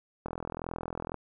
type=click train; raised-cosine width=1 ms; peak=-21 dBFS; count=38; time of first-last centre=0.26-1.143 s; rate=41.9 Hz; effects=none